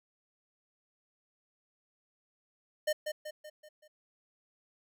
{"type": "tone with echo", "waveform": "square", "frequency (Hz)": 608, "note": "D#5", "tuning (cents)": -40, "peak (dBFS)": -28, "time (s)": [2.87, 2.93], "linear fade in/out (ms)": 10, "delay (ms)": 190, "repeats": 5, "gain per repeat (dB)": -6, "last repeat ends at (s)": 3.88, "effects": []}